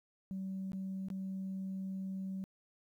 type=tone with dropouts; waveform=sine; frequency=190.9 Hz; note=G3; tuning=46 cents flat; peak=-36 dBFS; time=0.31-2.44 s; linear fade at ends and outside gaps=0 ms; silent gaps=0.719-0.732 / 1.085-1.102 s; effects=tanh soft clip ceiling -34 dBFS + 12-bit